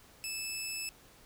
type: tone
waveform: 15% pulse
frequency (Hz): 2619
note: E7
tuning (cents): -12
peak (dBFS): -29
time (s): 0.24-0.89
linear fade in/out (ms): 0
effects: pink hiss -59 dBFS RMS until 1.25 s